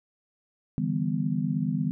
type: chord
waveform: sine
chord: E minor seventh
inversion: third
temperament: just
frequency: 148.33 / 164.81 / 197.78 / 247.2 Hz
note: D3 / E3 / G3 / B3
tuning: +18 / 0 / +16 / +2 cents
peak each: -30 dBFS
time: 0.78-1.91 s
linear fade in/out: 0 ms
effects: none